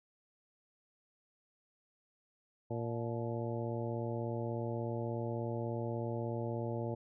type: harmonic tone with a mistuned harmonic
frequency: 116.54 Hz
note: A#2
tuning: in tune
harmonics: 1 / 2 / 3 / 4 / 5 / 6 / 7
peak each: -38 / -43 / -42 / -43 / -43 / -49 / -48 dBFS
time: 2.7-6.95 s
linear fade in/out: 10 ms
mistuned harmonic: 7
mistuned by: +88 cents
effects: none